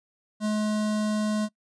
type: tone with notch filter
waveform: square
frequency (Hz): 212.7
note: G#3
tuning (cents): +42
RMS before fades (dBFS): -26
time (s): 0.4-1.49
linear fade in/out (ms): 50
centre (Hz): 2300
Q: 1.9
effects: noise-tail reverb RT60 0.1 s tail -23 dB re dry + resampled to 22050 Hz